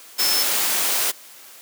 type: tone in noise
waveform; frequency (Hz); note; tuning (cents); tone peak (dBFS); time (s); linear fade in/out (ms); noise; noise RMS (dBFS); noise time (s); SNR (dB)
sine; 5274; E8; 0; -20; 0.18-0.44; 20; white; -21; 0.18-1.12; -2
effects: white hiss -44 dBFS RMS until 1.61 s + high-pass 300 Hz 12 dB/octave